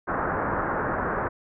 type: low-pass noise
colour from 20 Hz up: white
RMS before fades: -27 dBFS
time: 0.07-1.29 s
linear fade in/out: 20 ms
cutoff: 1600 Hz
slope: 48 dB/octave
effects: none